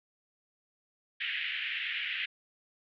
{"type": "band-pass noise", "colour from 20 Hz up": "white", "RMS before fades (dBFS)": -35, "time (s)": [1.2, 2.26], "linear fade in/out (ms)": 10, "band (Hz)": [1700, 3100], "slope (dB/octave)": 48, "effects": []}